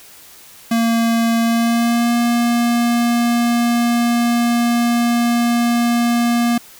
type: tone with pitch glide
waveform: square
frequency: 230 to 237 Hz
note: A#3 to A#3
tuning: -23 to +29 cents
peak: -14 dBFS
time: 0.71-6.58 s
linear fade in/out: 5 ms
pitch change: +52 cents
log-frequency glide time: 1.41-2.14 s
effects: white hiss -42 dBFS RMS until 6.79 s